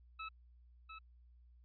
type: tone with echo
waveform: 25% pulse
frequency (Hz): 1301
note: E6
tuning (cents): -23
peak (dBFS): -39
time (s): 0.19-0.29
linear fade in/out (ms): 10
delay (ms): 700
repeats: 1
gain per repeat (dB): -6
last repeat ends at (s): 0.99
effects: added 60 Hz sine -60 dBFS peak until 1.64 s + resampled to 11025 Hz